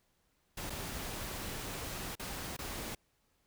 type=noise with dropouts; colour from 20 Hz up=pink; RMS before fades=-41 dBFS; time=0.57-2.95 s; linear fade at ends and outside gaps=5 ms; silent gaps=0.698-0.702 / 2.154-2.195 / 2.567-2.588 s; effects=pink hiss -75 dBFS RMS until 3.46 s